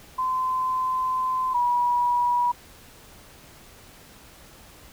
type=tone pair in turn; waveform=sine; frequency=1028 / 970.1 Hz; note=C6 / B5; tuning=-31 / -31 cents; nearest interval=minor second; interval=100 cents; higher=first; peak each=-22 / -19 dBFS; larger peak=second; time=0.18-1.54 / 1.54-2.52 s; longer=first; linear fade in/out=10 ms; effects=pink hiss -49 dBFS RMS until 4.92 s